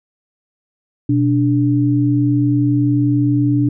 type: tone pair together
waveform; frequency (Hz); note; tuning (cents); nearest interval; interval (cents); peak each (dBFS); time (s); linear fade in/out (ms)
sine; 123.47 / 291.8; B2 / D4; 0 / -11; octave + minor third; 1489; -15 / -14; 1.09-3.69; 5
effects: none